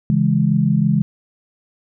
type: chord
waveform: sine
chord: C# minor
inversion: none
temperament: equal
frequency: 138.59 / 164.81 / 207.7 Hz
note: C#3 / E3 / G#3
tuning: 0 / 0 / 0 cents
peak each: -18 / -17 / -17 dBFS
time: 0.1-1.02 s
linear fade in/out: 0 ms
effects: none